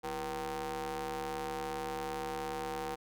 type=ring-modulated tone; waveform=sawtooth; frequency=146.83 Hz; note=D3; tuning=in tune; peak=-29 dBFS; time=0.03-2.96 s; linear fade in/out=20 ms; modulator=626 Hz; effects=none